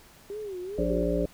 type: tone with vibrato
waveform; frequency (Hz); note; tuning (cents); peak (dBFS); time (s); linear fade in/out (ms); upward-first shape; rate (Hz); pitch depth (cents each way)
sine; 392; G4; 0; -33; 0.3-1.03; 0; sine; 2.5; 160
type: harmonic tone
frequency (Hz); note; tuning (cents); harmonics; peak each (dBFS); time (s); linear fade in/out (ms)
58.27; A#1; 0; 1 / 3 / 5 / 7 / 9 / 10; -31 / -31 / -31 / -31 / -31 / -31; 0.78-1.26; 5
effects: pink hiss -54 dBFS RMS until 1.33 s